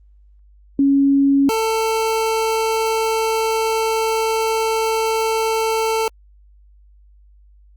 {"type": "tone pair in turn", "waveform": ["sine", "25% pulse"], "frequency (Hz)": [277.2, 445.3], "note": ["C#4", "A4"], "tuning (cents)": [0, 21], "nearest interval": "minor sixth", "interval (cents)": 821, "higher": "second", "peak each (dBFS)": [-11, -13], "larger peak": "first", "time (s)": [[0.79, 1.49], [1.49, 6.08]], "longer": "second", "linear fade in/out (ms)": 2, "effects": ["added 50 Hz sine -46 dBFS peak until 7.76 s", "Opus 24 kbps"]}